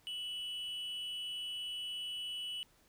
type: tone with amplitude modulation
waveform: triangle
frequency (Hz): 2960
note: F#7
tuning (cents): 0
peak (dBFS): -35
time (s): 0.07-2.63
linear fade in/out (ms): 0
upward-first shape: sine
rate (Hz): 283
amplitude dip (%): 45
effects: pink hiss -68 dBFS RMS until 2.88 s